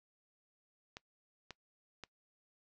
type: clicks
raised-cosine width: 0.2 ms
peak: -28 dBFS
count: 3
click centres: 0.969 / 1.507 / 2.037 s
effects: noise-tail reverb RT60 0.1 s tail -22 dB re dry + low-pass 7000 Hz 12 dB/octave